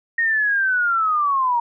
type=linear sweep; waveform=sine; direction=down; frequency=1866 to 930 Hz; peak=-16 dBFS; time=0.18-1.6 s; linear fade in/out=5 ms; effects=none